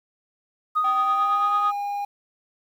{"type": "tone with tremolo", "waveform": "sine", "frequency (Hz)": 1244.5, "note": "D#6", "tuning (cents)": 0, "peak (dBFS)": -16, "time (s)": [0.75, 1.72], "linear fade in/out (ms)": 20, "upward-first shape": "triangle", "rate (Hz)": 9, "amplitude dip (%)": 45}
{"type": "tone with pitch glide", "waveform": "triangle", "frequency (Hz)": [775, 811.7], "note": ["G5", "G#5"], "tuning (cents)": [-20, -40], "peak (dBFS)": -23, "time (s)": [0.84, 2.05], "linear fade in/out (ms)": 5, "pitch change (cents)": 80, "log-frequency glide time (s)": [0.97, 1.54]}
{"effects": ["tanh soft clip ceiling -14 dBFS", "9-bit"]}